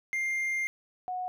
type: tone pair in turn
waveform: triangle / sine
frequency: 2107 / 732.8 Hz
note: C7 / F#5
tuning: +12 / -17 cents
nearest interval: octave + tritone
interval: 1829 cents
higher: first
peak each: -26 / -31 dBFS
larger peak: first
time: 0.13-0.67 / 1.08-1.28 s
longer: first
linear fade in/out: 0 ms
effects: none